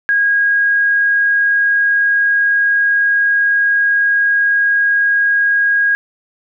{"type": "tone", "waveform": "sine", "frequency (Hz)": 1638, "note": "G#6", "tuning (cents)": -24, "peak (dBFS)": -10, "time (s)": [0.09, 5.95], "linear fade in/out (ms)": 0, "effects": []}